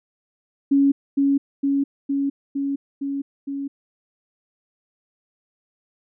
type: tone with echo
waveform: sine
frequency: 278.2 Hz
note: C#4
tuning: 6 cents sharp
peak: -13 dBFS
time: 0.71-0.92 s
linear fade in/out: 10 ms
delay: 460 ms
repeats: 6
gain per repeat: -2 dB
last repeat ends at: 3.68 s
effects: none